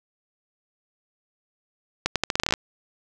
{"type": "accelerating click train", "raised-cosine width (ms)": 0.2, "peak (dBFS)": -4, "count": 12, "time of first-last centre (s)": [2.06, 2.538], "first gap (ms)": 97, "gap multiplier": 0.82, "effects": []}